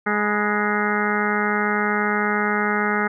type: harmonic tone with a mistuned harmonic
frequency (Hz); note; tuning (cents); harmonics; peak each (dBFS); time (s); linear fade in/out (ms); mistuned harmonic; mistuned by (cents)
208.7; G#3; +9; 1 / 2 / 3 / 4 / 5 / 6 / 7 / 8 / 9 / 10; -25 / -26 / -35 / -27 / -36 / -26 / -26 / -30 / -29 / -30; 0.06-3.08; 10; 5; -86
effects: none